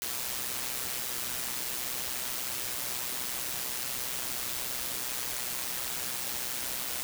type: noise with amplitude modulation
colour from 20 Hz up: white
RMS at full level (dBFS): -32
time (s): 0.02-7.03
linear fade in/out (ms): 0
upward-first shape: sine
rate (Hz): 125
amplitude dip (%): 55
effects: none